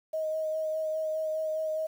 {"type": "tone with vibrato", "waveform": "sine", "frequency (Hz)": 628, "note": "D#5", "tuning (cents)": 16, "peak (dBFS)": -28, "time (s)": [0.13, 1.87], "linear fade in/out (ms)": 10, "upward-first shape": "sine", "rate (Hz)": 4.9, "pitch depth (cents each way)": 15, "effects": ["9-bit"]}